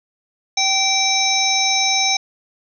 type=harmonic tone; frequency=774 Hz; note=G5; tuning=22 cents flat; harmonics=1 / 3 / 5 / 7 / 8; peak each=-22 / -21 / -21 / -21 / -21 dBFS; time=0.57-2.17 s; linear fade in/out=5 ms; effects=none